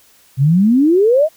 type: exponential sweep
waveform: sine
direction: up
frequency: 127.3 to 659.3 Hz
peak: -8 dBFS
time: 0.37-1.29 s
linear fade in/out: 50 ms
effects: white hiss -50 dBFS RMS until 1.36 s